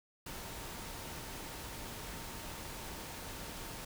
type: tone in noise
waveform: sine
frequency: 915 Hz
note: A#5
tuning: 32 cents flat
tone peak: -56 dBFS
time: 0.26-3.85 s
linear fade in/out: 5 ms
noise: pink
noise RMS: -45 dBFS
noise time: 0.26-3.85 s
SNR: -14 dB
effects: none